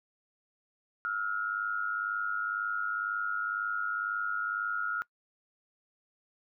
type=tone pair together; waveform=sine; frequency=1318.5 / 1420.5 Hz; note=E6 / F6; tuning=0 / +29 cents; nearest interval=minor second; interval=129 cents; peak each=-35 / -31 dBFS; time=1.05-5.02 s; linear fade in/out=0 ms; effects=noise-tail reverb RT60 0.1 s tail -22 dB re dry